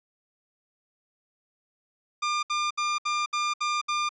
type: tone bursts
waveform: sawtooth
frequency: 1200 Hz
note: D6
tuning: 37 cents sharp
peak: -21 dBFS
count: 7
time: 2.22-4.092 s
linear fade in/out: 10 ms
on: 210 ms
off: 67 ms
effects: resampled to 16000 Hz